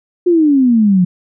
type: exponential sweep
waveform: sine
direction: down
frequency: 362.9 to 174.61 Hz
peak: -7 dBFS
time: 0.26-1.05 s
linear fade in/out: 10 ms
effects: none